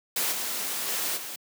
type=noise with level steps; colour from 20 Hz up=white; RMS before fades=-27 / -31 / -29 / -37 dBFS; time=0.16-1.36 s; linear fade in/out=5 ms; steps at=0.31 / 0.87 / 1.16 s; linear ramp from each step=20 ms; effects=high-pass 200 Hz 12 dB/octave